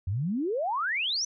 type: exponential sweep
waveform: sine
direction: up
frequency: 85.4 to 6130 Hz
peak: -26 dBFS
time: 0.07-1.25 s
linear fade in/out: 5 ms
effects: none